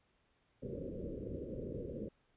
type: low-pass noise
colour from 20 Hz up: white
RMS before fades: -43 dBFS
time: 0.62-2.09 s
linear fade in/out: 10 ms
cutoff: 550 Hz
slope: 96 dB/octave
effects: pink hiss -75 dBFS RMS until 2.36 s + resampled to 8000 Hz